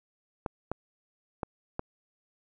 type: clicks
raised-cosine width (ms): 1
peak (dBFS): -17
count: 4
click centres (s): 0.462 / 0.716 / 1.432 / 1.794
effects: none